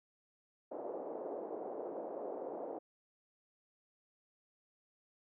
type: band-pass noise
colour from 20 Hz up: pink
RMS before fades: -43 dBFS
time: 0.71-2.79 s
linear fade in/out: 10 ms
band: 370 to 670 Hz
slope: 24 dB/octave
effects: none